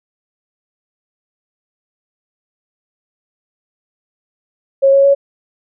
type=tone with pitch steps; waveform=sine; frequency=545 / 551.3 / 557.7 Hz; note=C#5 / C#5 / C#5; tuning=-29 / -10 / +10 cents; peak=-6 dBFS; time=4.82-5.15 s; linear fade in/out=20 ms; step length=110 ms; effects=none